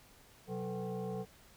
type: tone with frequency modulation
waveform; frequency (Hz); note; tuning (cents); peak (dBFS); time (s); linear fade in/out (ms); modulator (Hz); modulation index
sine; 128.2; C3; -35; -36; 0.47-1.26; 50; 314; 1.7
effects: pink hiss -61 dBFS RMS until 1.56 s